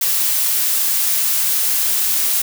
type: noise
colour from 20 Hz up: blue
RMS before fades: -17 dBFS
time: 0.01-2.42 s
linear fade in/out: 5 ms
effects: none